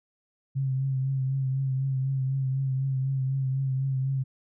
sine tone with vibrato, 133.5 Hz, C3, 35 cents sharp, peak -24 dBFS, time 0.55-4.24 s, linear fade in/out 20 ms, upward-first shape triangle, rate 4 Hz, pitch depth 41 cents each way, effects none

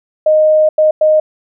sine tone bursts at uneven times, 619 Hz, D#5, 9 cents flat, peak -6 dBFS, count 3, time 0.26-0.69 / 0.78-0.91 / 1.01-1.2 s, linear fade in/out 5 ms, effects none

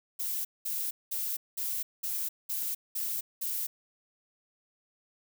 violet noise bursts, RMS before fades -33 dBFS, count 8, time 0.19-3.67 s, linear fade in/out 10 ms, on 260 ms, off 200 ms, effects none

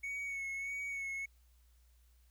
triangle tone with vibrato, 2217 Hz, C#7, in tune, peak -36 dBFS, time 0.03-1.26 s, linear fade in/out 10 ms, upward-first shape sine, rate 1.6 Hz, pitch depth 30 cents each way, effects added 60 Hz sine -63 dBFS peak until 2.3 s + white hiss -75 dBFS RMS until 2.3 s

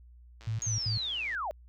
click train, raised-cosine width 0.2 ms, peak -34 dBFS, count 108, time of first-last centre 0.41-1.349 s, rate 114 Hz
sine tone bursts, 110 Hz, A2, in tune, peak -29 dBFS, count 3, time 0.47-0.978 s, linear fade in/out 5 ms, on 120 ms, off 74 ms
sine linear sweep, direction down, 6680 to 554.4 Hz, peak -31 dBFS, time 0.62-1.51 s, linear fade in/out 0 ms
effects added 60 Hz sine -51 dBFS peak until 1.68 s

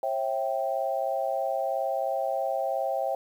sine tone cluster, 540 / 659 / 782 Hz, C#5 / E5 / G5, -45 / -1 / -4 cents, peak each -30 dBFS, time 0.03-3.15 s, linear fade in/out 2 ms, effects 9-bit

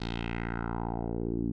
10% pulse tone with low-pass filter sweep, 57.6 Hz, A#1, 20 cents flat, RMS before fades -33 dBFS, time 0-1.52 s, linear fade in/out 10 ms, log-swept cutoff 4400 to 260 Hz, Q 2.9, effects none

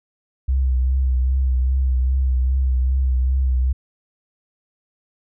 sine tone with vibrato, 64.6 Hz, C2, 21 cents flat, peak -15 dBFS, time 0.48-3.73 s, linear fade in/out 10 ms, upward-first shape triangle, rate 2.5 Hz, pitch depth 50 cents each way, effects none

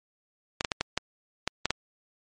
clicks, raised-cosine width 0.2 ms, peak -8 dBFS, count 8, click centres 0.609 / 0.648 / 0.718 / 0.81 / 0.976 / 1.476 / 1.656 / 1.706 s, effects MP3 48 kbps

